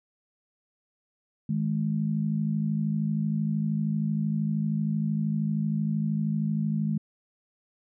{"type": "tone pair together", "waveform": "sine", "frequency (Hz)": [158.07, 211], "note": ["D#3", "G#3"], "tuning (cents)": [28, 28], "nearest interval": "perfect fourth", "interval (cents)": 500, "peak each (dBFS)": -27, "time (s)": [1.49, 6.98], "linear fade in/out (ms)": 5, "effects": []}